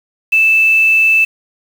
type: tone with quantisation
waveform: sine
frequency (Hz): 2637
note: E7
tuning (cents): 0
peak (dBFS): -7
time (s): 0.32-1.25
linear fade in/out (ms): 10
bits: 5
effects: none